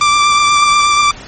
sawtooth tone with vibrato, 1176 Hz, D6, 2 cents sharp, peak -4 dBFS, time 0.01-1.11 s, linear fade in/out 2 ms, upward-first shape triangle, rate 8.3 Hz, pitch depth 17 cents each way, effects pink hiss -32 dBFS RMS until 1.27 s + MP3 32 kbps

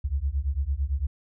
sine beating tone pair, 65.1 / 74 Hz, C2 / D2, -8 / +14 cents, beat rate 8.9 Hz, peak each -27 dBFS, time 0.04-1.07 s, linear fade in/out 10 ms, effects none

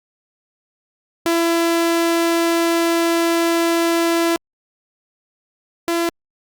sawtooth tone pair in turn, 335.7 / 338.2 Hz, E4 / E4, +32 / +44 cents, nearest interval unison, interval 12 cents, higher second, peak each -11 / -13 dBFS, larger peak first, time 1.26-4.36 / 5.88-6.09 s, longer first, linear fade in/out 0 ms, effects Opus 48 kbps

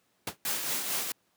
pink noise with exponential decay, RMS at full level -26 dBFS, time 0.27-0.37 s, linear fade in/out 5 ms, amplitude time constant 20 ms
white noise with tremolo, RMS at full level -30 dBFS, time 0.45-1.12 s, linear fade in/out 2 ms, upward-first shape sine, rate 4.5 Hz, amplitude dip 45%
effects pink hiss -71 dBFS RMS until 1.36 s + high-pass 150 Hz 12 dB/octave

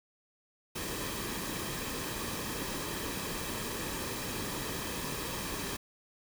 pink noise with comb filter, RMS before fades -37 dBFS, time 0.75-5.77 s, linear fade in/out 10 ms, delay 1.4 ms, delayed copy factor -0.5, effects none

